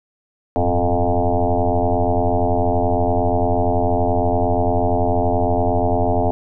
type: tone with frequency modulation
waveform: sine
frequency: 349.2 Hz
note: F4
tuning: in tune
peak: -14 dBFS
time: 0.56-6.31 s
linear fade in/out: 0 ms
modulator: 88.8 Hz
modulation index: 5
effects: none